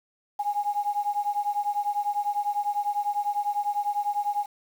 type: beating tone pair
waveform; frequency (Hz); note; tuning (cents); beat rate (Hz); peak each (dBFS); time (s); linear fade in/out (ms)
sine; 819 / 829; G#5 / G#5; -24 / -3; 10; -27 / -28; 0.39-4.46; 10
effects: 8-bit